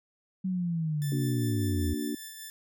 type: linear sweep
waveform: sine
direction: down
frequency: 190.1 to 77.78 Hz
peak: -27 dBFS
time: 0.44-1.94 s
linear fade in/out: 10 ms
type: tone with tremolo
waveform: 5% pulse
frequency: 1760 Hz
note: A6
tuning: in tune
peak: -29 dBFS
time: 1.02-2.5 s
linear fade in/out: 0 ms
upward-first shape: sine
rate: 5.1 Hz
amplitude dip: 35%
type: chord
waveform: sine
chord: Bb augmented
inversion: none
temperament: equal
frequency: 233.1 / 293.7 / 370 Hz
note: Bb3 / D4 / F#4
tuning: 0 / 0 / 0 cents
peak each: -34 / -32 / -38 dBFS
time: 1.12-2.15 s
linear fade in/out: 2 ms
effects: none